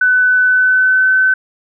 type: tone with pitch glide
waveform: sine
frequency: 1501 to 1522.8 Hz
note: F#6 to F#6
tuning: +24 to +49 cents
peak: -8 dBFS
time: 0.01-1.34 s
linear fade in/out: 5 ms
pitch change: +25 cents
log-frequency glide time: 0.39-1.12 s
effects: none